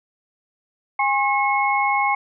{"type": "tone cluster", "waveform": "sine", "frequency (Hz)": [816, 1075, 2179], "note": ["G#5", "C6", "C#7"], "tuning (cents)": [-31, 47, -30], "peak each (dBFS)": [-20, -22, -22], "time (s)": [0.99, 2.15], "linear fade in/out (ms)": 5, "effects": []}